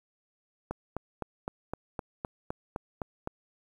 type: click train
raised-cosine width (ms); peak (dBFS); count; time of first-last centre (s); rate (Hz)
1; -19; 11; 0.71-3.274; 3.9
effects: 9-bit